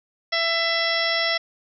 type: harmonic tone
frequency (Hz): 667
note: E5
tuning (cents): +20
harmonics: 1 / 2 / 3 / 4 / 5 / 6 / 7 / 8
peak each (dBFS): -27 / -31 / -24 / -34 / -28 / -32 / -35 / -27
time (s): 0.32-1.38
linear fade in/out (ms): 10
effects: none